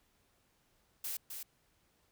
blue noise with echo, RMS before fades -39 dBFS, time 1.04-1.17 s, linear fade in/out 5 ms, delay 260 ms, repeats 1, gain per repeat -5 dB, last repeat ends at 1.43 s, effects pink hiss -73 dBFS RMS until 2.11 s

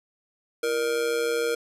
square tone with amplitude modulation, 469.4 Hz, A#4, 12 cents sharp, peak -21 dBFS, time 0.63-1.55 s, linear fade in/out 5 ms, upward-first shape sine, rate 133 Hz, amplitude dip 65%, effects resampled to 32000 Hz

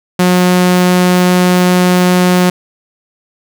sawtooth tone, 180.5 Hz, F#3, 43 cents flat, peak -3 dBFS, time 0.19-2.5 s, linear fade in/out 5 ms, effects none

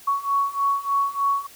sine beating tone pair, 1114 / 1117.3 Hz, C#6 / C#6, +8 / +13 cents, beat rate 3.3 Hz, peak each -24 / -22 dBFS, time 0.07-1.47 s, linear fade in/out 10 ms, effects white hiss -47 dBFS RMS until 1.55 s

